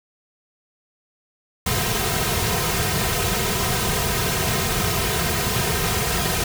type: noise with comb filter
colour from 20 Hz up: pink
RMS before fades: -22 dBFS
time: 1.66-6.44 s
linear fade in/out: 5 ms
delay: 3.5 ms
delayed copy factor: -0.9
effects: none